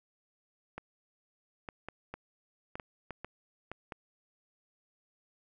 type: clicks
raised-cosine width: 0.5 ms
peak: -25 dBFS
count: 10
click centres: 0.78 / 1.688 / 1.886 / 2.14 / 2.755 / 2.798 / 3.107 / 3.246 / 3.716 / 3.922 s
effects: none